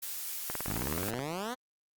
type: noise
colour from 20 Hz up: blue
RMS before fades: -38 dBFS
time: 0.02-1.11 s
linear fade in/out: 10 ms
type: click train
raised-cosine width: 0.5 ms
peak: -20 dBFS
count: 14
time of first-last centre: 0.5-1.191 s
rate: 18.8 Hz
type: exponential sweep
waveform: 10% pulse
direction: up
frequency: 46.3 to 261.4 Hz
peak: -26 dBFS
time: 0.66-1.55 s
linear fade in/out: 20 ms
effects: Opus 48 kbps